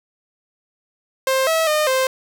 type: tone with pitch steps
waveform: sawtooth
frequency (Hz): 528 / 647 / 610 / 523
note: C5 / E5 / D#5 / C5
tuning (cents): +16 / -32 / -34 / -1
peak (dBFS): -12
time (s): 1.27-2.07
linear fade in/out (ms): 2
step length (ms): 200
effects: none